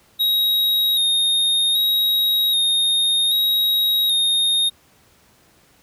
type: tone with vibrato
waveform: square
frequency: 3751 Hz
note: A#7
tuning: 10 cents sharp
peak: -16 dBFS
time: 0.19-4.7 s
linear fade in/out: 20 ms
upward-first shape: square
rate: 0.64 Hz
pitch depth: 26 cents each way
effects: pink hiss -55 dBFS RMS until 5.82 s + high-pass 60 Hz 12 dB/octave